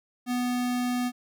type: tone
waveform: square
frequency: 246.9 Hz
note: B3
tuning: in tune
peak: -26 dBFS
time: 0.26-1.12 s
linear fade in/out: 50 ms
effects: none